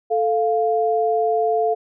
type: tone pair together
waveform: sine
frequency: 440 / 698.9 Hz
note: A4 / F5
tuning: 0 / +1 cents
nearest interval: minor sixth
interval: 801 cents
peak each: -19 dBFS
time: 0.1-1.75 s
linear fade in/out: 20 ms
effects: none